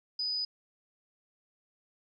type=tone; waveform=sine; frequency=4978 Hz; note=D#8; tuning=in tune; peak=-30 dBFS; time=0.19-0.45 s; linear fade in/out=5 ms; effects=none